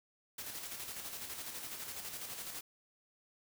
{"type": "noise with tremolo", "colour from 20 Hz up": "white", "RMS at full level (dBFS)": -43, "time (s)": [0.38, 2.61], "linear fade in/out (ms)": 5, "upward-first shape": "square", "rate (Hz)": 12, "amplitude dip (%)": 40, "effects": []}